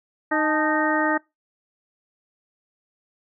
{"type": "harmonic tone with a mistuned harmonic", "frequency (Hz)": 309.3, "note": "D#4", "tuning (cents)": -10, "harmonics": [1, 2, 3, 4, 5, 6], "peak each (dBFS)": [-24, -26, -26, -28, -28, -26], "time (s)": [0.31, 1.18], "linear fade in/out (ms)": 10, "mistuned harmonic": 3, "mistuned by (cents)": -85, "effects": ["noise-tail reverb RT60 0.2 s tail -23 dB re dry"]}